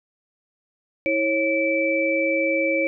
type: tone cluster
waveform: sine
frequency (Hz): 324.7 / 546 / 2317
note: E4 / C#5 / D7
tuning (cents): -26 / -26 / -24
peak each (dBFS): -25 / -22 / -23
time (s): 1.06-2.87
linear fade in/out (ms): 0
effects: none